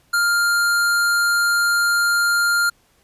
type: tone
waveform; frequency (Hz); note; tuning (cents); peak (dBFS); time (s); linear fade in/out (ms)
square; 1400; F6; +4; -16; 0.13-2.7; 10
effects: pink hiss -59 dBFS RMS until 3.03 s + resampled to 32000 Hz